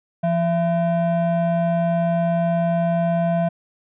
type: ring-modulated tone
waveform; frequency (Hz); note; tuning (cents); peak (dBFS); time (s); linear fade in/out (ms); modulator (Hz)
triangle; 421.8; G#4; +27; -12; 0.23-3.49; 10; 251
effects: resampled to 8000 Hz